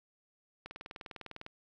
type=click train; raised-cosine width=0.3 ms; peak=-28 dBFS; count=17; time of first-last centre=0.66-1.464 s; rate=19.9 Hz; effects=none